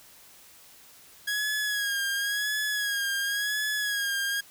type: tone with vibrato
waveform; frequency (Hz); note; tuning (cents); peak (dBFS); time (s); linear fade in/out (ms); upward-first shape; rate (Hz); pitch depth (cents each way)
sawtooth; 1656; G#6; -5; -23; 1.27-4.41; 10; sine; 0.94; 53
effects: white hiss -53 dBFS RMS until 4.5 s